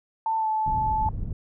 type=tone with pitch glide; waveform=sine; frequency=890 to 870.2 Hz; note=A5 to A5; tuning=+20 to -19 cents; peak=-22 dBFS; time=0.26-1.09 s; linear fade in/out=2 ms; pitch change=-39 cents; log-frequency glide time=0.37-0.48 s
type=low-pass noise; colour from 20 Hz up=pink; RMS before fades=-30 dBFS; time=0.66-1.33 s; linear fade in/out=5 ms; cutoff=140 Hz; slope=12 dB/octave
effects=none